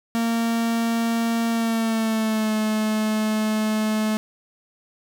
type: tone with pitch glide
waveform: 45% pulse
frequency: 230.2 to 216 Hz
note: A#3 to A3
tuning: -22 to -32 cents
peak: -20 dBFS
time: 0.15-4.17 s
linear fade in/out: 0 ms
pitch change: -110 cents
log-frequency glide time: 1.5-2.53 s
effects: none